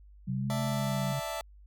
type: exponential two-way sweep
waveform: sine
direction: up then down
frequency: 185 to 218.5 to 189.9 Hz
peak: -33 dBFS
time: 0.27-1.13 s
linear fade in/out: 10 ms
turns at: 0.6 s
type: tone with pitch glide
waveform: sine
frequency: 130.81 to 137.63 Hz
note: C3 to C#3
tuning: 0 to -12 cents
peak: -31 dBFS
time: 0.28-1.2 s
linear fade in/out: 10 ms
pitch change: +88 cents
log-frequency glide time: 0.4-0.96 s
type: chord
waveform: sawtooth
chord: D suspended second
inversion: none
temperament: just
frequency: 587.3 / 660.7 / 881 Hz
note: D5 / E5 / A5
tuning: 0 / +4 / +2 cents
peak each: -36 / -32 / -35 dBFS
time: 0.5-1.41 s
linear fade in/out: 0 ms
effects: added 50 Hz sine -51 dBFS peak until 1.66 s